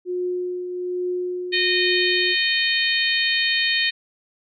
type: tone with tremolo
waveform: sine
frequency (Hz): 360.1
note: F#4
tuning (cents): -47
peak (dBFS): -21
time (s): 0.05-2.36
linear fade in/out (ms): 50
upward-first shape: triangle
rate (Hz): 1.2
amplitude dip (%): 50
type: harmonic tone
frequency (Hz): 616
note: D#5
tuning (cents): -17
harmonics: 3 / 4 / 5 / 6 / 7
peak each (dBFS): -23 / -24 / -25 / -26 / -26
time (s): 1.52-3.91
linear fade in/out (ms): 20
effects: none